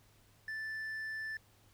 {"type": "tone with hard clipping", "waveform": "sine", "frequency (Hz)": 1760, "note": "A6", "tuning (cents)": 0, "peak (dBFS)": -39, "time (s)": [0.48, 1.37], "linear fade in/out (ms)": 2, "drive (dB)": 3, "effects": ["added 104 Hz sine -67 dBFS peak until 1.73 s", "pink hiss -67 dBFS RMS until 1.73 s"]}